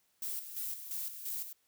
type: noise with tremolo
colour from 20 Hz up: violet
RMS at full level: -38 dBFS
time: 0.22-1.53 s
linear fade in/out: 5 ms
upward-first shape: square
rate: 2.9 Hz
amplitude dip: 60%
effects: white hiss -74 dBFS RMS until 1.67 s